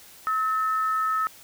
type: tone pair together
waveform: sine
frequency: 1289 / 1796 Hz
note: E6 / A6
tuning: -39 / +35 cents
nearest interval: tritone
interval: 574 cents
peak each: -22 / -34 dBFS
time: 0.27-1.27 s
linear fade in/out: 0 ms
effects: white hiss -49 dBFS RMS until 1.43 s